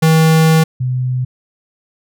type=tone pair in turn; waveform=square / sine; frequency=160 / 126.99 Hz; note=D#3 / B2; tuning=+49 / +49 cents; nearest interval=major third; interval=400 cents; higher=first; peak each=-8 / -14 dBFS; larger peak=first; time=0.02-0.64 / 0.8-1.25 s; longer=first; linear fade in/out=10 ms; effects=none